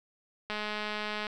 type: click train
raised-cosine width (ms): 0.3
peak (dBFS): -19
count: 163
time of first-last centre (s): 0.5-1.268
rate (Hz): 211
effects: none

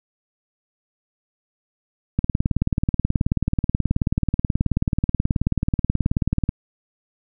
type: click train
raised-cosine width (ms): 5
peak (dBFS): -6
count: 81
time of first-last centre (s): 2.19-6.491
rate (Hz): 18.6
effects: none

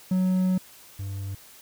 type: tone pair in turn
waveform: triangle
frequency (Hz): 185.2 / 98.11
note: F#3 / G2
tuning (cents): +2 / +2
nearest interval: major seventh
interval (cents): 1100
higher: first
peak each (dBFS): -18 / -28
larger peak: first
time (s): 0.11-0.58 / 0.99-1.35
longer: first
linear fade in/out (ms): 5
effects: white hiss -50 dBFS RMS until 1.61 s

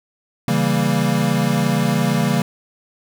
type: chord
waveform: square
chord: C# diminished seventh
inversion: none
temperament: equal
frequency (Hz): 138.59 / 164.81 / 196 / 233.1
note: C#3 / E3 / G3 / Bb3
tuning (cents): 0 / 0 / 0 / 0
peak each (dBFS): -22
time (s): 0.48-2.42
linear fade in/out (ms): 2
effects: none

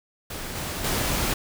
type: noise with level steps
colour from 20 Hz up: pink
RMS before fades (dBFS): -34 / -31 / -25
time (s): 0.3-1.34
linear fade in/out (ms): 5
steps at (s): 0.55 / 0.84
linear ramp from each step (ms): 5
effects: none

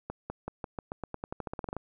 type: accelerating click train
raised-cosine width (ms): 1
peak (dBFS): -21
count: 18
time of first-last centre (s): 0.1-1.766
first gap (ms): 200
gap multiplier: 0.9
effects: none

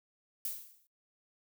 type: noise with exponential decay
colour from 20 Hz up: violet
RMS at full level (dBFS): -34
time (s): 0.45-0.87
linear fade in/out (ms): 1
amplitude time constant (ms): 90
effects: noise-tail reverb RT60 0.2 s tail -26 dB re dry

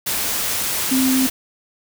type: tone in noise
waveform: sine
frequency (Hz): 261.2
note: C4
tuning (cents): -3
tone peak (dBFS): -15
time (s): 0.91-1.27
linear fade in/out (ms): 10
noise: white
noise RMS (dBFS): -22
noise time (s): 0.06-1.3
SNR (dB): +4
effects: none

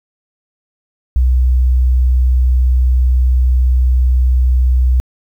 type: tone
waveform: sine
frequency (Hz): 63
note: B1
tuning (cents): +35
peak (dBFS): -7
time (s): 1.16-5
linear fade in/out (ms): 0
effects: tanh soft clip ceiling -4 dBFS + 8-bit

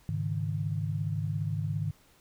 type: chord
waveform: sine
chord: Ab suspended fourth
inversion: none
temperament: just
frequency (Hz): 103.83 / 138.43 / 155.74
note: Ab2 / Db3 / Eb3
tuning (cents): 0 / -2 / +2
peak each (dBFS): -32 / -36 / -32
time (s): 0.09-1.91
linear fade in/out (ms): 0
effects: pink hiss -62 dBFS RMS until 2.2 s

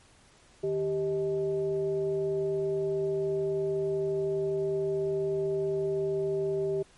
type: tone with frequency modulation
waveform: sine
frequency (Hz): 392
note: G4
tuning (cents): 0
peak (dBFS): -26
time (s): 0.63-6.83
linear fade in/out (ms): 10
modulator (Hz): 237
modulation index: 0.53
effects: pink hiss -59 dBFS RMS until 6.97 s + MP3 48 kbps

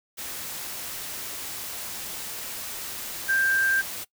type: tone in noise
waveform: sine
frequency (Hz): 1581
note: G6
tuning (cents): +14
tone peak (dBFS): -20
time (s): 3.28-3.82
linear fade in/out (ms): 20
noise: white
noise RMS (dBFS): -35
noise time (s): 0.17-4.05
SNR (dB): +12
effects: noise-tail reverb RT60 0.1 s tail -21 dB re dry

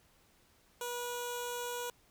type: tone with notch filter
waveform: 10% pulse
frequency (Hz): 484.5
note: B4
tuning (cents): -33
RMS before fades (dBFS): -39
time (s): 0.81-1.9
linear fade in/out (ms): 2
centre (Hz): 2000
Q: 0.93
effects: pink hiss -67 dBFS RMS until 2.1 s

